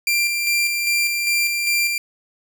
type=tone with tremolo; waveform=sawtooth; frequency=2373 Hz; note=D7; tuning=17 cents sharp; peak=-13 dBFS; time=0.07-1.98 s; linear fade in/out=2 ms; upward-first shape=square; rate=2.5 Hz; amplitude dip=35%; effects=none